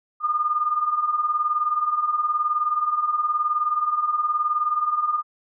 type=beating tone pair; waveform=sine; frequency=1200 / 1219 Hz; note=D6 / D#6; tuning=+37 / -36 cents; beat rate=19 Hz; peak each=-26 / -21 dBFS; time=0.2-5.23 s; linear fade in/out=50 ms; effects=none